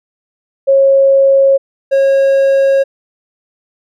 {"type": "tone pair in turn", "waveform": ["sine", "triangle"], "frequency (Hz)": [545, 545], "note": ["C#5", "C#5"], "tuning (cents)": [-29, -29], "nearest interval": "unison", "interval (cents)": 0, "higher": "neither", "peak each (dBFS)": -5, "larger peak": "neither", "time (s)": [[0.67, 1.58], [1.91, 2.84]], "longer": "second", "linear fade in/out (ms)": 20, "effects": []}